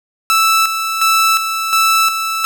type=tone with tremolo; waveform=sawtooth; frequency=1318.5 Hz; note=E6; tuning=in tune; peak=-6 dBFS; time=0.3-2.45 s; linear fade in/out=0 ms; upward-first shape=square; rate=1.4 Hz; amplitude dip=55%; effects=none